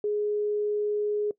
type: tone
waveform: sine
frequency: 417.4 Hz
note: G#4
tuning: 9 cents sharp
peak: -24 dBFS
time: 0.04-1.31 s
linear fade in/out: 2 ms
effects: noise-tail reverb RT60 0.1 s tail -20 dB re dry